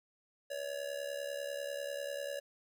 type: tone with amplitude modulation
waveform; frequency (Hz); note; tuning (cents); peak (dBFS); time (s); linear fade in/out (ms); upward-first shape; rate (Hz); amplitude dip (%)
square; 565; C#5; +33; -35; 0.5-2.4; 10; sine; 70.1; 75
effects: none